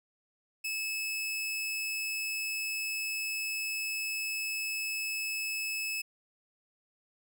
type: tone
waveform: sawtooth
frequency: 2600 Hz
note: E7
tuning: 24 cents flat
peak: -29 dBFS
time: 0.64-6.02 s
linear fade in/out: 10 ms
effects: none